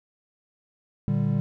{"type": "chord", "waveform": "triangle", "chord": "G minor", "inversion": "first", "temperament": "equal with one note detuned", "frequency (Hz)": [116.54, 148.11, 196], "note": ["Bb2", "D3", "G3"], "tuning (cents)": [0, 15, 0], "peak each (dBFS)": [-25, -23, -24], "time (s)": [1.08, 1.4], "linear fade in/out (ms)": 0, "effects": []}